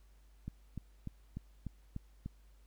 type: click train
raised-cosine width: 5 ms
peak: -28 dBFS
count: 7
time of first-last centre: 0.48-2.26 s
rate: 3.37 Hz
effects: added 50 Hz sine -59 dBFS peak until 2.66 s + pink hiss -73 dBFS RMS until 2.66 s